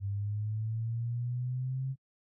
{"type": "linear sweep", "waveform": "sine", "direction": "up", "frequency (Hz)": [98, 134.5], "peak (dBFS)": -31, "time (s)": [0, 1.96], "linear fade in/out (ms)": 50, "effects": ["noise-tail reverb RT60 0.1 s tail -26 dB re dry"]}